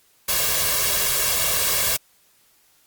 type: noise with comb filter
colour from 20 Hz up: white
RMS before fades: -21 dBFS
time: 0.28-1.97 s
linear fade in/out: 10 ms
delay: 1.8 ms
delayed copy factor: +0.75
effects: white hiss -59 dBFS RMS until 2.86 s + Opus 48 kbps